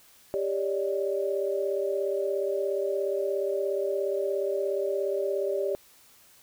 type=tone cluster; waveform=sine; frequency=396.3 / 568 / 605 Hz; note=G4 / C#5 / D#5; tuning=+19 / +42 / -49 cents; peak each=-28 / -30 / -33 dBFS; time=0.34-5.75 s; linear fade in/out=0 ms; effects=white hiss -57 dBFS RMS until 6.42 s